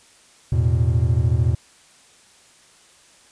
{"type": "chord", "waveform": "triangle", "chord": "E suspended fourth", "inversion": "none", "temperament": "equal", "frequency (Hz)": [82.41, 110, 123.47], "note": ["E2", "A2", "B2"], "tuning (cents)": [0, 0, 0], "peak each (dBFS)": -18, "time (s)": [0.52, 1.55], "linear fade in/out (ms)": 5, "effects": ["white hiss -52 dBFS RMS until 3.31 s", "resampled to 22050 Hz"]}